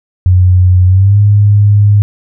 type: tone with pitch glide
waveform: sine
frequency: 91.2 to 102.96 Hz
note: F#2 to G#2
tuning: -24 to -15 cents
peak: -3 dBFS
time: 0.26-2.02 s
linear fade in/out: 0 ms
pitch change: +209 cents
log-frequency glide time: 0.86-1.18 s
effects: none